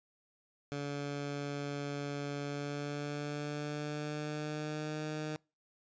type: tone with pitch glide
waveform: 15% pulse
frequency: 143.2 to 153.48 Hz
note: D3 to D#3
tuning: -43 to -23 cents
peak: -30 dBFS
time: 0.72-5.36 s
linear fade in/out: 0 ms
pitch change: +120 cents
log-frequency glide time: 2.42-5.03 s
effects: noise-tail reverb RT60 0.3 s tail -26 dB re dry + resampled to 16000 Hz